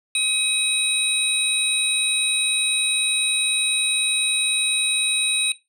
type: tone cluster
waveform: sine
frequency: 2528 / 3854 / 8950 Hz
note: D#7 / B7 / C#9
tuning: +27 / -43 / +16 cents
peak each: -21 dBFS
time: 0.15-5.52 s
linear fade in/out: 2 ms
effects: noise-tail reverb RT60 0.2 s tail -17 dB re dry + tanh soft clip ceiling -13 dBFS